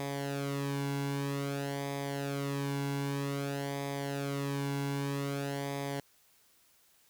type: tone with flanger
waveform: sawtooth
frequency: 140 Hz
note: C#3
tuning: 18 cents sharp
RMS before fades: -35 dBFS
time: 0-6 s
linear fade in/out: 0 ms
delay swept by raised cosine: 0.7 to 1.63 ms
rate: 0.52 Hz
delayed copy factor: -0.7
effects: white hiss -66 dBFS RMS until 7.09 s